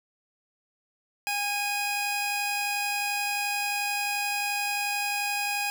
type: tone pair together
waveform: sawtooth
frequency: 816.2 / 2500 Hz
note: G#5 / D#7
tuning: -30 / +8 cents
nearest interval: octave + perfect fifth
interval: 1938 cents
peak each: -26 dBFS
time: 1.27-5.7 s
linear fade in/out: 0 ms
effects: none